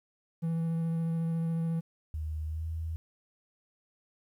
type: tone with vibrato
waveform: triangle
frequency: 164.81 Hz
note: E3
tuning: in tune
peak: -26 dBFS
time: 0.42-1.81 s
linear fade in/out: 20 ms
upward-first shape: triangle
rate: 14 Hz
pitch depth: 14 cents each way
type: tone with pitch glide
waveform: sine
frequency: 77.78 to 81.04 Hz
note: D#2 to E2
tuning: 0 to -29 cents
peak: -32 dBFS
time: 2.14-2.96 s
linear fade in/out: 0 ms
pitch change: +71 cents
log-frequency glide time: 2.47-2.66 s
effects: 11-bit